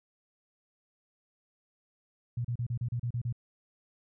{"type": "tone bursts", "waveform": "sine", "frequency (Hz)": 119.9, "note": "A#2", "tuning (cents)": 49, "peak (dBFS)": -29, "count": 9, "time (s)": [2.37, 3.326], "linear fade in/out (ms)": 5, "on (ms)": 76, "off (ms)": 34, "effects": []}